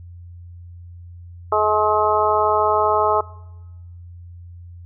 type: harmonic tone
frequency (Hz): 212.7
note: G#3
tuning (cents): +42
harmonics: 2 / 3 / 4 / 5 / 6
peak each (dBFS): -21 / -21 / -21 / -21 / -21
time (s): 1.52-3.21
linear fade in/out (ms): 5
effects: noise-tail reverb RT60 1.0 s tail -21 dB re dry + added 87 Hz sine -36 dBFS peak until 4.85 s